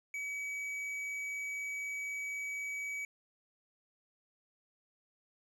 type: tone with tanh clipping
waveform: sine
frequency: 2276 Hz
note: C#7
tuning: 45 cents sharp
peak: -38 dBFS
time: 0.14-3.05 s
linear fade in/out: 2 ms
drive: 8 dB
effects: none